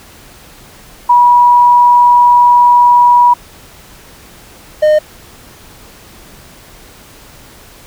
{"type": "tone pair in turn", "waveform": ["sine", "triangle"], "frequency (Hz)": [970, 611.1], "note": ["B5", "D#5"], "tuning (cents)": [-31, -31], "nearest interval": "minor sixth", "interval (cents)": 800, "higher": "first", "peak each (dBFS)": -3, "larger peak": "neither", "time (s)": [[1.09, 3.34], [4.82, 4.99]], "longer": "first", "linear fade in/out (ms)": 10, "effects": ["pink hiss -38 dBFS RMS until 7.86 s"]}